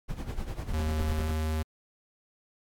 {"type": "noise with tremolo", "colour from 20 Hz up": "brown", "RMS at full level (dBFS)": -32, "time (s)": [0.08, 1.33], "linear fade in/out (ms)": 20, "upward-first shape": "sine", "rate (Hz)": 10, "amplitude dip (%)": 70}
{"type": "tone with pitch glide", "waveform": "square", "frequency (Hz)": [77.78, 78.32], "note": ["D#2", "D#2"], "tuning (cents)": [0, 12], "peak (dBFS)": -28, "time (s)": [0.73, 1.63], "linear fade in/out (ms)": 10, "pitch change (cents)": 12, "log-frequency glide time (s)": [1.17, 1.37]}
{"effects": ["AAC 64 kbps"]}